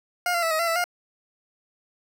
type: tone with pitch steps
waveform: 20% pulse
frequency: 711 / 687 / 656 / 631 / 677 / 661 / 708 Hz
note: F5 / F5 / E5 / D#5 / E5 / E5 / F5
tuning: +31 / -29 / -9 / +24 / +46 / +5 / +23 cents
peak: -17 dBFS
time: 0.26-0.841 s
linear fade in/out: 2 ms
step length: 83 ms
effects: none